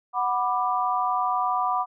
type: chord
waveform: sine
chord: B minor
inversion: second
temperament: equal with one note detuned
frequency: 740 / 987.8 / 1183.5 Hz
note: F#5 / B5 / D6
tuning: 0 / 0 / +13 cents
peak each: -26 dBFS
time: 0.13-1.86 s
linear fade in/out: 50 ms
effects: none